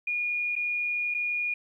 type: tone with dropouts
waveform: sine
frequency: 2437 Hz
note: D#7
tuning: 37 cents flat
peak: -26 dBFS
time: 0.07-1.54 s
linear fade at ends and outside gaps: 5 ms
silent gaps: 0.555-0.562 / 1.142-1.146 s
effects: 11-bit